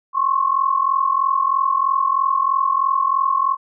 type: tone pair together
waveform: sine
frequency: 1060.9 / 1104 Hz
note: C6 / C#6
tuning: +24 / -7 cents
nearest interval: minor second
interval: 69 cents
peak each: -18 dBFS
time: 0.13-3.57 s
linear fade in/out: 50 ms
effects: none